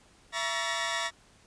20% pulse tone cluster, 668 / 951 / 1123 / 1757 / 1894 Hz, E5 / A#5 / C#6 / A6 / A#6, +23 / +34 / +22 / -3 / +27 cents, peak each -31 dBFS, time 0.32-1.11 s, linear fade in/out 50 ms, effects pink hiss -60 dBFS RMS until 1.46 s + resampled to 22050 Hz

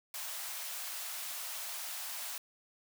white high-pass noise, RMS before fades -41 dBFS, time 0.14-2.38 s, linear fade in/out 2 ms, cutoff 600 Hz, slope 48 dB/octave, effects none

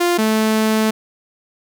sawtooth tone pair in turn, 349.2 / 218.4 Hz, F4 / A3, 0 / -13 cents, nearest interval minor sixth, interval 813 cents, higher first, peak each -10 dBFS, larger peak neither, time 0-0.18 / 0.18-0.91 s, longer second, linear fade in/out 10 ms, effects none

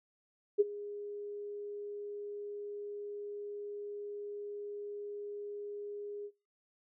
sine tone with ADSR envelope, 411 Hz, G#4, 18 cents flat, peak -20 dBFS, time 0.58-6.31 s, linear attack 24 ms, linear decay 26 ms, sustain -20 dB, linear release 58 ms, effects noise-tail reverb RT60 0.3 s tail -23 dB re dry

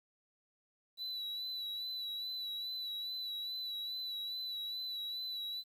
triangle tone with vibrato, 3951 Hz, B7, in tune, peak -37 dBFS, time 0.97-5.64 s, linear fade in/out 50 ms, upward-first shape sine, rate 2.4 Hz, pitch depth 35 cents each way, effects 11-bit

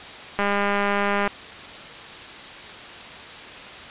click train, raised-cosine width 0.5 ms, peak -8 dBFS, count 180, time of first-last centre 0.39-1.276 s, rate 202 Hz, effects white hiss -38 dBFS RMS until 3.9 s + resampled to 8000 Hz

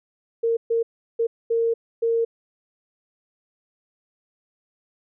sine tone bursts at uneven times, 460.1 Hz, A#4, 23 cents flat, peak -18 dBFS, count 5, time 0.43-0.57 / 0.7-0.83 / 1.19-1.27 / 1.5-1.74 / 2.02-2.25 s, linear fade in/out 10 ms, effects none

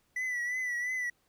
triangle tone with vibrato, 1975.5 Hz, B6, in tune, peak -29 dBFS, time 0.16-1.1 s, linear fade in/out 5 ms, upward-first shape triangle, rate 2.9 Hz, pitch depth 60 cents each way, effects pink hiss -72 dBFS RMS until 1.28 s

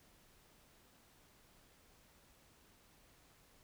silence, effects pink hiss -67 dBFS RMS until 3.63 s

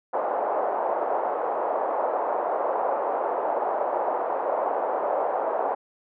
pink band-pass noise, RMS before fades -26 dBFS, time 0.13-5.75 s, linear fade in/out 10 ms, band 520 to 920 Hz, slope 24 dB/octave, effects none

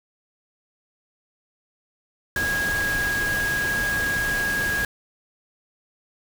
sine tone in noise, 1644 Hz, G#6, 18 cents flat, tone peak -22 dBFS, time 2.36-4.85 s, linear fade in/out 2 ms, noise pink, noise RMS -30 dBFS, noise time 2.36-4.85 s, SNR +5 dB, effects none

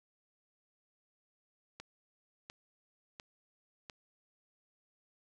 click train, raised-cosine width 0.2 ms, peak -28 dBFS, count 4, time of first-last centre 1.8-3.898 s, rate 1.43 Hz, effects none

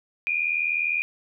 sine tone pair together, 2391 / 2471 Hz, D7 / D#7, +30 / -13 cents, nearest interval minor second, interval 57 cents, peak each -25 dBFS, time 0.27-1.02 s, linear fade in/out 0 ms, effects none

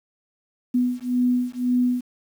sine beating tone pair, 246.9 / 248.8 Hz, B3 / B3, 0 / +13 cents, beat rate 1.9 Hz, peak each -22 dBFS, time 0.74-2.01 s, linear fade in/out 10 ms, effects 8-bit

